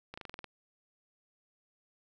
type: slowing click train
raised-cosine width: 0.3 ms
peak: -27 dBFS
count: 8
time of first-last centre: 0.14-0.443 s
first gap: 35 ms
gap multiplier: 1.07
effects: none